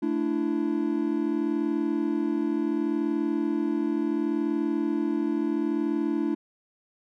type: chord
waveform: triangle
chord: A suspended fourth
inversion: none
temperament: equal with one note detuned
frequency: 220 / 293.7 / 334.4 Hz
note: A3 / D4 / E4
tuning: 0 / 0 / +25 cents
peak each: -29 / -25 / -26 dBFS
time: 0.02-6.35 s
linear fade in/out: 10 ms
effects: none